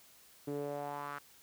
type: tone with band-pass filter sweep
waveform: sawtooth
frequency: 143.8 Hz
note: D3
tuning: 36 cents flat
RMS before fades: -40 dBFS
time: 0.47-1.19 s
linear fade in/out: 10 ms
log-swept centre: 350 to 1400 Hz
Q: 3.1
effects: white hiss -61 dBFS RMS until 1.42 s